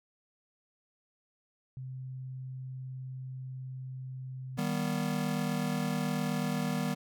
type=tone; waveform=sine; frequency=129.9 Hz; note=C3; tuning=12 cents flat; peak=-38 dBFS; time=1.77-4.58 s; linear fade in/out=0 ms
type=chord; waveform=square; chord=Eb augmented; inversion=none; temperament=just; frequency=155.56 / 194.45 / 243.1 Hz; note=Eb3 / G3 / B3; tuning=0 / -14 / -27 cents; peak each=-35 dBFS; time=4.57-6.95 s; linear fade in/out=20 ms
effects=none